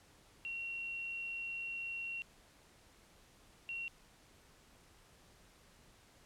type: tone bursts at uneven times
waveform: sine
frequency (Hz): 2738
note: F7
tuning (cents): -35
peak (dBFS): -39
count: 2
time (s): 0.45-2.22 / 3.69-3.88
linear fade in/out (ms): 0
effects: pink hiss -64 dBFS RMS until 6.25 s + low-pass 11000 Hz 12 dB/octave